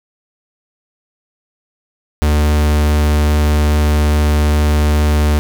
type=tone; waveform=45% pulse; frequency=74.8 Hz; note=D2; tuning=32 cents sharp; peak=-10 dBFS; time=2.22-5.39 s; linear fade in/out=0 ms; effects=none